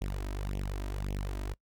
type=tone with flanger; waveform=sawtooth; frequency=48.8 Hz; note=G1; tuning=7 cents flat; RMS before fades=-35 dBFS; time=0.01-1.54 s; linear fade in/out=10 ms; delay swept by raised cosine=0.32 to 3.22 ms; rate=1.8 Hz; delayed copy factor=+0.85; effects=noise-tail reverb RT60 0.1 s tail -22 dB re dry